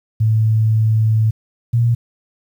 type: tone pair in turn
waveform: sine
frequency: 110 / 117.75 Hz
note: A2 / A#2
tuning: 0 / +18 cents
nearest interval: minor second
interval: 118 cents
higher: second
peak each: -11 dBFS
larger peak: neither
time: 0.2-1.31 / 1.73-1.95 s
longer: first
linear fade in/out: 10 ms
effects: 8-bit